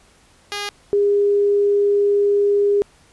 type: tone pair in turn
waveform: 5% pulse / sine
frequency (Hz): 408.9 / 406.3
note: G#4 / G#4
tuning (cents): -27 / -38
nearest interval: unison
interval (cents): 11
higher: first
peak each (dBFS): -13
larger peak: neither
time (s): 0.52-0.69 / 0.93-2.82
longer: second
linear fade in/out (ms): 0
effects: pink hiss -53 dBFS RMS until 3.12 s + resampled to 24000 Hz